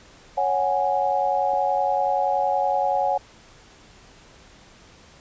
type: chord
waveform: sine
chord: C# suspended fourth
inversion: none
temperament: equal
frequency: 554.4 / 740 / 830.6 Hz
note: C#5 / F#5 / G#5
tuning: 0 / 0 / 0 cents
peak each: -25 / -23 / -23 dBFS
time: 0.37-3.18 s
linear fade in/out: 10 ms
type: clicks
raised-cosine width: 2 ms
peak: -32 dBFS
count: 2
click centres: 1.533 / 1.536 s
effects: pink hiss -50 dBFS RMS until 5.2 s + resampled to 16000 Hz